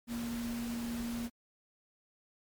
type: tone in noise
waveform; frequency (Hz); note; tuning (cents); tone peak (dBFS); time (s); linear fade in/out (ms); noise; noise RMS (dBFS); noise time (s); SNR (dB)
sine; 235.2; A#3; +16; -35; 0.07-1.3; 50; pink; -45; 0.07-1.3; +7
effects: MP3 96 kbps